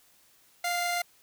sawtooth tone pair together, 702.7 / 2081 Hz, F5 / C7, +10 / -10 cents, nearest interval octave + perfect fifth, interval 1880 cents, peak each -25 / -29 dBFS, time 0.64-1.02 s, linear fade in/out 5 ms, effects white hiss -62 dBFS RMS until 1.22 s

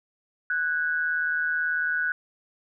sine tone pair together, 1480 / 1638.2 Hz, F#6 / G#6, 0 / -24 cents, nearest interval major second, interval 176 cents, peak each -24 / -30 dBFS, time 0.5-2.12 s, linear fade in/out 2 ms, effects none

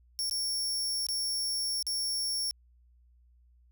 sawtooth tone with dropouts, 5480 Hz, F8, 34 cents flat, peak -27 dBFS, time 0.19-2.51 s, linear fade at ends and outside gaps 0 ms, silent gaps 0.297-0.311 / 1.067-1.087 / 1.826-1.867 s, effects added 60 Hz sine -59 dBFS peak until 3.71 s

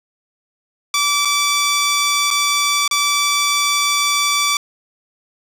10% pulse tone with dropouts, 1158 Hz, D6, 25 cents flat, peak -6 dBFS, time 0.94-4.57 s, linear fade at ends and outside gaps 2 ms, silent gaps 1.25-1.254 / 2.305-2.31 / 2.878-2.911 s, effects resampled to 32000 Hz + 7-bit

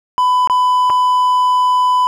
triangle tone with dropouts, 1000 Hz, B5, 21 cents sharp, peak -8 dBFS, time 0.18-2.07 s, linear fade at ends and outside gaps 0 ms, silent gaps 0.474-0.498 / 0.898-0.902 s, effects none

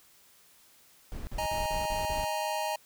brown noise bursts, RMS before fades -37 dBFS, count 6, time 1.12-2.245 s, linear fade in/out 0 ms, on 150 ms, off 45 ms
square chord, D# suspended fourth, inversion none, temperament just, 622.3 / 829.7 / 933.4 Hz, D#5 / G#5 / A#5, 0 / -2 / +2 cents, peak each -35 dBFS, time 1.38-2.76 s, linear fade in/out 5 ms
effects white hiss -60 dBFS RMS until 2.85 s

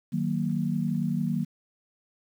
sine chord, D# minor, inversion none, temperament just, 155.56 / 186.68 / 233.3 Hz, D#3 / F#3 / A#3, 0 / +16 / +2 cents, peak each -29 dBFS, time 0.12-1.45 s, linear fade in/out 20 ms, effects 9-bit

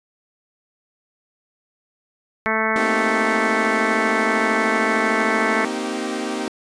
harmonic tone, 220 Hz, A3, in tune, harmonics 1 / 2 / 3 / 4 / 5 / 6 / 7 / 8 / 9 / 10, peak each -27 / -27 / -27 / -27 / -27 / -27 / -27 / -27 / -27 / -27 dBFS, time 2.46-5.65 s, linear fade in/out 0 ms
sawtooth chord, C minor seventh, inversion third, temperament equal with one note detuned, 233.1 / 261.6 / 311.1 / 387 Hz, Bb3 / C4 / Eb4 / G4, 0 / 0 / 0 / -22 cents, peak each -25 dBFS, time 2.76-6.48 s, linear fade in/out 0 ms
effects resampled to 22050 Hz

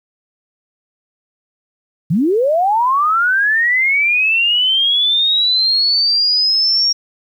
sine linear sweep, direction up, 140 to 5600 Hz, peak -11 dBFS, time 2.1-6.93 s, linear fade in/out 10 ms, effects 8-bit

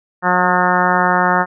harmonic tone, 180.4 Hz, F#3, 44 cents flat, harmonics 1 / 2 / 3 / 4 / 5 / 6 / 7 / 8 / 9 / 10, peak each -21 / -24 / -23 / -19 / -18 / -21 / -20 / -20 / -24 / -23 dBFS, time 0.22-1.46 s, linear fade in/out 50 ms, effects none

